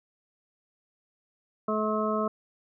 harmonic tone, 215.1 Hz, A3, 39 cents flat, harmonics 1 / 2 / 3 / 5 / 6, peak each -30 / -31 / -31 / -32 / -33 dBFS, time 1.68-2.28 s, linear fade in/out 5 ms, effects none

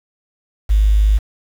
sine tone with quantisation, 51.91 Hz, G#1, in tune, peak -9 dBFS, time 0.69-1.19 s, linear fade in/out 20 ms, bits 6, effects none

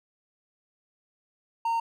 triangle tone, 919 Hz, A#5, 25 cents flat, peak -22 dBFS, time 1.65-1.8 s, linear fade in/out 5 ms, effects none

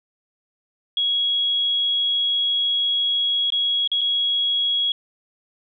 sine tone with dropouts, 3322 Hz, G#7, in tune, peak -18 dBFS, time 0.97-4.92 s, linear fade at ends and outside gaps 2 ms, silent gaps 3.503-3.522 / 3.876-3.916 / 4.01-4.014 s, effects none

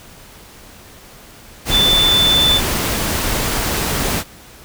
sine tone in noise, 3520 Hz, A7, in tune, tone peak -11 dBFS, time 1.7-2.61 s, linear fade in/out 50 ms, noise pink, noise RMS -19 dBFS, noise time 1.65-4.24 s, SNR +5 dB, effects pink hiss -41 dBFS RMS until 4.64 s

